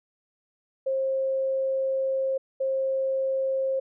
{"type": "tone pair in turn", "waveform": "sine", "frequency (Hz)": [533, 533], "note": ["C5", "C5"], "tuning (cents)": [32, 32], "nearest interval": "unison", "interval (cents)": 0, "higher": "neither", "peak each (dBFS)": -23, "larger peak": "neither", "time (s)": [[0.86, 2.38], [2.6, 3.8]], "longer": "first", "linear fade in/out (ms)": 10, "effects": []}